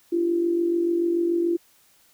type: tone with amplitude modulation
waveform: sine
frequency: 341.6 Hz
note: F4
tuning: 38 cents flat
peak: -17 dBFS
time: 0.12-1.57 s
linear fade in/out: 10 ms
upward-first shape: sine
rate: 46.9 Hz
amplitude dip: 55%
effects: white hiss -59 dBFS RMS until 2.13 s